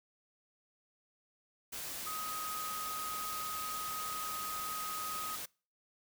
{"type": "tone in noise", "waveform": "sine", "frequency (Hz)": 1256, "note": "D#6", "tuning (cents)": 16, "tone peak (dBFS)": -39, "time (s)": [2.06, 5.36], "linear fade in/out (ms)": 10, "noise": "white", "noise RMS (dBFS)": -42, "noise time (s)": [1.72, 5.46], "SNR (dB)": 0, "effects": ["noise-tail reverb RT60 0.4 s tail -26 dB re dry"]}